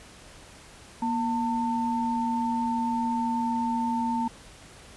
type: tone pair together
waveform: sine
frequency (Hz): 237.8 / 898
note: A#3 / A5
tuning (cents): +35 / +35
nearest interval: octave + major seventh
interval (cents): 2300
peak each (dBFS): -27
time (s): 1.02-4.28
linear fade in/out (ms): 5
effects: pink hiss -49 dBFS RMS until 4.96 s + resampled to 24000 Hz